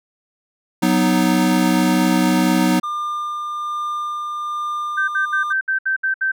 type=chord; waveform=square; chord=B major; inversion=second; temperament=equal; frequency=185 / 246.9 / 311.1 Hz; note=F#3 / B3 / D#4; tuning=0 / 0 / 0 cents; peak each=-19 dBFS; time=0.82-2.8 s; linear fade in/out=10 ms
type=tone with tremolo; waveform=triangle; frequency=1200 Hz; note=D6; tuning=37 cents sharp; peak=-19 dBFS; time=2.83-5.53 s; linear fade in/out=10 ms; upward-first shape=sine; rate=1.2 Hz; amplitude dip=25%
type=tone bursts; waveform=sine; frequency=1553 Hz; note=G6; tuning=17 cents flat; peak=-16 dBFS; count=8; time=4.97-6.319 s; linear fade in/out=10 ms; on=110 ms; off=67 ms
effects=none